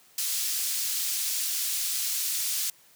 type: high-pass noise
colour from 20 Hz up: pink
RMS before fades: -29 dBFS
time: 0.18-2.7 s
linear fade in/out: 2 ms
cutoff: 4900 Hz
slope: 12 dB/octave
effects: white hiss -58 dBFS RMS until 2.95 s + high-pass 80 Hz 12 dB/octave